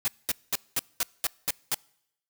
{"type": "noise bursts", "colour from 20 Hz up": "white", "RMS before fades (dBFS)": -26, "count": 8, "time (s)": [0.05, 1.744], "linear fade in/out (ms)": 0, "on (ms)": 28, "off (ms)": 210, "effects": ["noise-tail reverb RT60 0.8 s tail -26 dB re dry"]}